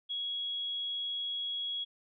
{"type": "tone", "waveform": "sine", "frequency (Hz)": 3327, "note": "G#7", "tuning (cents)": 2, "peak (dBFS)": -33, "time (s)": [0.09, 1.85], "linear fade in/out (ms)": 20, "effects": []}